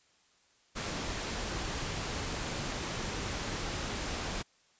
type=noise; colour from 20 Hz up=pink; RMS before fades=-36 dBFS; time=0.75-4.43 s; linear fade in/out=20 ms; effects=white hiss -67 dBFS RMS until 4.79 s + resampled to 16000 Hz